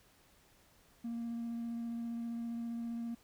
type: tone with vibrato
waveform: triangle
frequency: 233.1 Hz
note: A#3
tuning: in tune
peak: -34 dBFS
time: 1.04-3.15 s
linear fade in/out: 10 ms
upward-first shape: square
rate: 15 Hz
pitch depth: 8 cents each way
effects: tanh soft clip ceiling -32 dBFS + pink hiss -66 dBFS RMS until 3.23 s